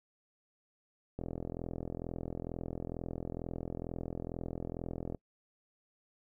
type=click train; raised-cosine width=2 ms; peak=-25 dBFS; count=168; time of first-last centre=1.19-5.147 s; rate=42.2 Hz; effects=noise-tail reverb RT60 0.1 s tail -25 dB re dry